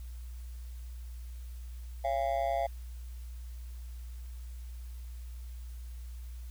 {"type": "tone with amplitude modulation", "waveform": "triangle", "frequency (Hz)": 683, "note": "F5", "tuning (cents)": -39, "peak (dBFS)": -22, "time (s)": [2.04, 2.67], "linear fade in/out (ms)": 10, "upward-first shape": "sine", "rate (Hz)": 130, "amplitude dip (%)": 100, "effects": ["added 60 Hz sine -40 dBFS peak until 6.5 s", "white hiss -61 dBFS RMS until 6.5 s"]}